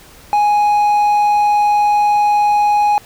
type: tone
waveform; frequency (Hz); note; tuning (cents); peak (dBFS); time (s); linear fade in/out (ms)
triangle; 830.6; G#5; 0; -8; 0.33-2.98; 0
effects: pink hiss -42 dBFS RMS until 3.05 s